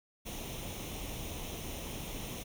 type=noise with comb filter; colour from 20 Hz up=pink; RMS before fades=-41 dBFS; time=0.25-2.44 s; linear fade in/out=20 ms; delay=0.32 ms; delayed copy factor=+0.65; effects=none